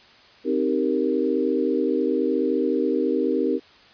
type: chord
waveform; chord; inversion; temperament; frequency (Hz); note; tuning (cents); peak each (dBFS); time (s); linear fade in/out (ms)
sine; C minor seventh; none; equal; 261.6 / 311.1 / 392 / 466.2; C4 / Eb4 / G4 / Bb4; 0 / 0 / 0 / 0; -25; 0.44-3.6; 50
effects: white hiss -51 dBFS RMS until 3.93 s + resampled to 11025 Hz